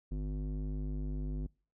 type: tone with low-pass filter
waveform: square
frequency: 50.4 Hz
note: G1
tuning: 49 cents sharp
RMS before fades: -36 dBFS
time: 0.11-1.47 s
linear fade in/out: 10 ms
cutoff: 270 Hz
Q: 1.5
effects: noise-tail reverb RT60 0.4 s tail -26 dB re dry